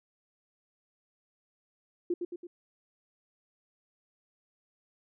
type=tone with echo; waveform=sine; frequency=350 Hz; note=F4; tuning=4 cents sharp; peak=-26 dBFS; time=2.1-2.14 s; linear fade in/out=5 ms; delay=110 ms; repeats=3; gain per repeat=-5 dB; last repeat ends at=2.47 s; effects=none